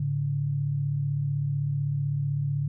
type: tone pair together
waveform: sine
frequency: 107.06 / 142.9 Hz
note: A2 / D3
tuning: -47 / -47 cents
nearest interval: perfect fourth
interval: 500 cents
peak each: -32 / -25 dBFS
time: 0-2.68 s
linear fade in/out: 5 ms
effects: none